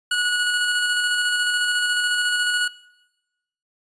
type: tone with tremolo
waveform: 25% pulse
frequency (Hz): 1460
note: F#6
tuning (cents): -24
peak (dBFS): -15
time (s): 0.11-2.68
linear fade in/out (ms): 5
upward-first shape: square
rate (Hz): 14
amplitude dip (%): 25
effects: noise-tail reverb RT60 1.0 s tail -20 dB re dry + resampled to 22050 Hz